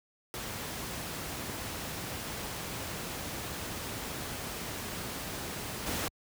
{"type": "noise with level steps", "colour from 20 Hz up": "pink", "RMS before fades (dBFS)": [-38, -33], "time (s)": [0.34, 6.08], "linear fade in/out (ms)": 0, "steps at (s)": 5.86, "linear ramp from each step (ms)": 10, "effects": ["high-pass 60 Hz 12 dB/octave"]}